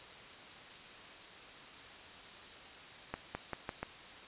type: accelerating click train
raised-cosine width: 0.5 ms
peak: -22 dBFS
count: 5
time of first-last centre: 3.14-3.83 s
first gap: 210 ms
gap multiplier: 0.87
effects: white hiss -51 dBFS RMS until 4.27 s + resampled to 8000 Hz